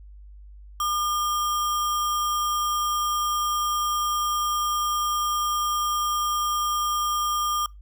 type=tone with sample-and-hold; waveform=sine; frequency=1205 Hz; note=D6; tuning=44 cents sharp; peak=-22 dBFS; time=0.8-7.66 s; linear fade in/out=2 ms; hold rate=4410 Hz; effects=noise-tail reverb RT60 0.2 s tail -24 dB re dry + added 50 Hz sine -42 dBFS peak until 7.81 s